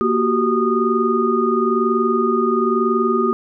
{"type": "tone cluster", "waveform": "sine", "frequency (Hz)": [233.6, 368.2, 389.2, 1231], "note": ["A#3", "F#4", "G4", "D#6"], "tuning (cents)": [4, -8, -12, -19], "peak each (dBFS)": -20, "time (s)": [0.01, 3.33], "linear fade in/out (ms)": 0, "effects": []}